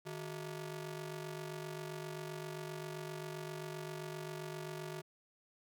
sawtooth ring-modulated tone, 261.6 Hz, C4, in tune, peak -35 dBFS, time 0.05-5.02 s, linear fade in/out 20 ms, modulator 107 Hz, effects none

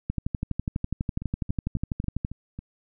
two click trains, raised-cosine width 5 ms, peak -23 / -14 dBFS, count 6 / 27, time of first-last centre 1.22-2.59 / 0.1-2.249 s, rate 3.65 / 12.1 Hz, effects none

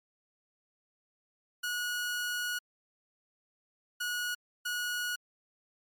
sawtooth tone bursts at uneven times, 1456 Hz, F#6, 28 cents flat, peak -28 dBFS, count 3, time 1.63-2.59 / 4-4.35 / 4.65-5.16 s, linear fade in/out 10 ms, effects MP3 96 kbps

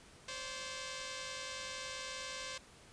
5% pulse tone pair together, 523.3 / 573.6 Hz, C5 / D5, 0 / -41 cents, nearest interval major second, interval 159 cents, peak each -31 / -36 dBFS, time 0.28-2.58 s, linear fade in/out 5 ms, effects pink hiss -59 dBFS RMS until 2.92 s + resampled to 22050 Hz

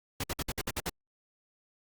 pink noise bursts, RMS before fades -33 dBFS, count 8, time 0.2-0.896 s, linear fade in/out 5 ms, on 38 ms, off 56 ms, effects Opus 48 kbps

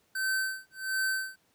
square tone with tremolo, 1540 Hz, G6, 31 cents flat, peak -27 dBFS, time 0.15-1.36 s, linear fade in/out 5 ms, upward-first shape sine, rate 1.4 Hz, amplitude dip 100%, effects pink hiss -69 dBFS RMS until 1.54 s + high-pass 100 Hz 12 dB/octave

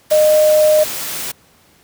sine tone in noise, 613 Hz, D#5, 26 cents flat, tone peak -8 dBFS, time 0.11-0.84 s, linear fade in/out 10 ms, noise white, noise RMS -24 dBFS, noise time 0.1-1.32 s, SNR +13 dB, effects pink hiss -51 dBFS RMS until 1.83 s + high-pass 80 Hz 12 dB/octave

